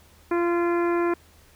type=harmonic tone; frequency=344.7 Hz; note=F4; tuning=23 cents flat; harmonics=1 / 2 / 3 / 4 / 5 / 6 / 7; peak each=-21 / -32 / -30 / -34 / -37 / -41 / -41 dBFS; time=0.31-1.14 s; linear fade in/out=5 ms; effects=added 79 Hz sine -56 dBFS peak until 1.55 s + pink hiss -56 dBFS RMS until 1.55 s